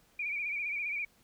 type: tone with vibrato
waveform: sine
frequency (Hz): 2349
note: D7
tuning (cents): 0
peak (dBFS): -32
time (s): 0.19-1.05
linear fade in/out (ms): 5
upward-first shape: sine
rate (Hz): 15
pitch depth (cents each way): 74
effects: pink hiss -66 dBFS RMS until 1.23 s